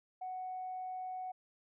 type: tone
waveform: sine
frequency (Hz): 742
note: F#5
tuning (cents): +5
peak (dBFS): -38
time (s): 0.21-1.32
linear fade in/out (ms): 10
effects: tanh soft clip ceiling -34 dBFS